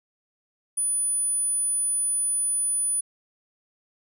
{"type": "tone", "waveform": "sine", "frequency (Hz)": 9900, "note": "D#9", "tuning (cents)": -10, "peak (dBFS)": -22, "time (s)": [0.77, 3.01], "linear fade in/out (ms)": 10, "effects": []}